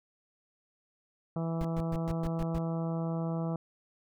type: harmonic tone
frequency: 164.81 Hz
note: E3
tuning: in tune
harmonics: 1 / 2 / 3 / 4 / 5 / 6 / 7 / 8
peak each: -31 / -40 / -41 / -41 / -46 / -50 / -49 / -52 dBFS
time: 1.36-3.56 s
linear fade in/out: 2 ms
type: noise bursts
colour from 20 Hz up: brown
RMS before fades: -35 dBFS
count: 7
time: 1.61-2.582 s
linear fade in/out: 0 ms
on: 36 ms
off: 120 ms
effects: none